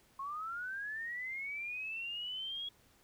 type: linear sweep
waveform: sine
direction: up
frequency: 1071 to 3335 Hz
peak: -38 dBFS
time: 0.19-2.69 s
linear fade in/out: 5 ms
effects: pink hiss -67 dBFS RMS until 3.03 s